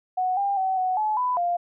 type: tone with pitch steps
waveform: sine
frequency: 739 / 799 / 759 / 742 / 857 / 997 / 699 Hz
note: F#5 / G5 / F#5 / F#5 / A5 / B5 / F5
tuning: -2 / +33 / +44 / +5 / -46 / +16 / +1 cents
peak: -21 dBFS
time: 0.17-1.57 s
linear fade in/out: 10 ms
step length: 200 ms
effects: none